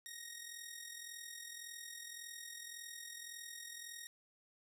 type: tone with amplitude modulation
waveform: 10% pulse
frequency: 1872 Hz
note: A#6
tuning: 7 cents sharp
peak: -36 dBFS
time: 0.06-4.07 s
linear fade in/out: 0 ms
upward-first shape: sine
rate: 41.8 Hz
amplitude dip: 55%
effects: none